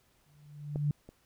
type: tone with exponential growth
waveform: sine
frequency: 146.83 Hz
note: D3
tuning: in tune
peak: -24 dBFS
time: 0.26-0.91 s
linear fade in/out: 2 ms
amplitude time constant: 140 ms
type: clicks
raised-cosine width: 2 ms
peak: -24 / -34 dBFS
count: 2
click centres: 0.759 / 1.09 s
effects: pink hiss -69 dBFS RMS until 1.25 s